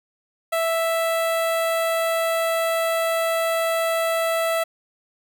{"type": "tone with notch filter", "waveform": "sawtooth", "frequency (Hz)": 659.3, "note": "E5", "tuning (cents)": 0, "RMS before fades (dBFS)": -22, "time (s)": [0.52, 4.64], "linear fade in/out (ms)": 10, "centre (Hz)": 5500, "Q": 1.2, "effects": ["9-bit"]}